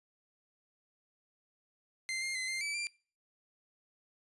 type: tone with pitch steps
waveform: sawtooth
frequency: 2082 / 2117 / 2049 / 2098 / 2306 / 2370 Hz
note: C7 / C7 / C7 / C7 / D7 / D7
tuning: -9 / +20 / -37 / +4 / -32 / +15 cents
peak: -31 dBFS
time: 2.09-2.87 s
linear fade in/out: 0 ms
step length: 130 ms
effects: noise-tail reverb RT60 0.4 s tail -24 dB re dry + resampled to 24000 Hz